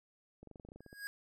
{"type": "clicks", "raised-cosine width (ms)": 2, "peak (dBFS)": -39, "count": 12, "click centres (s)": [0.43, 0.473, 0.513, 0.558, 0.598, 0.65, 0.688, 0.719, 0.76, 0.806, 0.863, 0.929]}
{"type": "tone with exponential growth", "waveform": "square", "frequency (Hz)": 1644, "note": "G#6", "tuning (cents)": -18, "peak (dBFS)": -38, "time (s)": [0.8, 1.07], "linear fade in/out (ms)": 0, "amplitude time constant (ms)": 58}
{"effects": []}